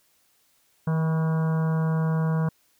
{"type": "harmonic tone with a mistuned harmonic", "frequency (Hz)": 160, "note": "D#3", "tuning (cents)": 49, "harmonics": [1, 3, 4, 5, 6, 7, 8, 9, 10], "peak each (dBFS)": [-21, -35, -39, -43, -39, -40, -50, -42, -48], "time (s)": [0.87, 2.49], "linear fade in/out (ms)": 5, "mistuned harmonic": 6, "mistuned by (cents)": 38, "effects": ["white hiss -65 dBFS RMS until 2.79 s"]}